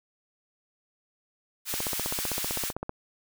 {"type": "high-pass noise", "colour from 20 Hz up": "white", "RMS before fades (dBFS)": -32, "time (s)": [1.65, 2.73], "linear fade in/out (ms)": 50, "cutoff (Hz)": 1400, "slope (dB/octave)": 12}
{"type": "click train", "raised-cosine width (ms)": 1, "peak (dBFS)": -18, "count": 19, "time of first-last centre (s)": [1.74, 2.894], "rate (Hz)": 15.6}
{"effects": []}